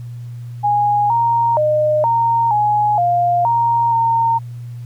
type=tone with pitch steps; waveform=sine; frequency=826 / 931 / 609 / 924 / 837 / 701 / 932 / 917 Hz; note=G#5 / A#5 / D#5 / A#5 / G#5 / F5 / A#5 / A#5; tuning=-10 / -2 / -37 / -16 / +13 / +6 / -1 / -29 cents; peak=-12 dBFS; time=0.63-4.39 s; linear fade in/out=20 ms; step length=470 ms; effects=added 120 Hz sine -27 dBFS peak until 4.85 s + pink hiss -53 dBFS RMS until 4.85 s